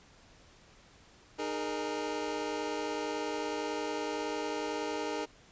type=chord; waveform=25% pulse; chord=D# suspended fourth; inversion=none; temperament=equal with one note detuned; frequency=305.4 / 415.3 / 466.2 Hz; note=D#4 / G#4 / A#4; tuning=-32 / 0 / 0 cents; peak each=-34 dBFS; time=1.38-5.26 s; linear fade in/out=20 ms; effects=pink hiss -59 dBFS RMS until 5.51 s + resampled to 16000 Hz